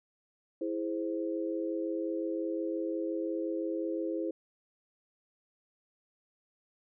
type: chord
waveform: sine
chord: E augmented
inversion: none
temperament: equal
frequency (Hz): 329.6 / 415.3 / 523.3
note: E4 / G#4 / B#4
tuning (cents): 0 / 0 / 0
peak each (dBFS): -33 / -38 / -37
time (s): 0.61-4.31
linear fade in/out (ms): 5
effects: none